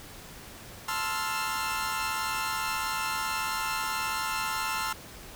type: chord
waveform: sawtooth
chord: F major seventh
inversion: first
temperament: equal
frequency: 880 / 1046.5 / 1318.5 / 1396.9 Hz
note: A5 / C6 / E6 / F6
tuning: 0 / 0 / 0 / 0 cents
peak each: -31 dBFS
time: 0.88-4.93 s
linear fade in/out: 5 ms
effects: pink hiss -46 dBFS RMS until 5.35 s